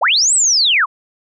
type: linear two-way sweep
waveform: sine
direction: up then down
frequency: 440 to 8210 to 963 Hz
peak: -10 dBFS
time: 0.01-0.86 s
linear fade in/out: 20 ms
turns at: 0.34 s
effects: none